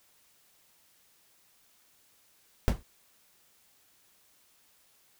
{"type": "noise with exponential decay", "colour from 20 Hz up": "brown", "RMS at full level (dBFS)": -19, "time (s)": [2.68, 2.83], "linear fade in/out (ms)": 0, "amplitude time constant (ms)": 31, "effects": ["white hiss -65 dBFS RMS until 5.19 s"]}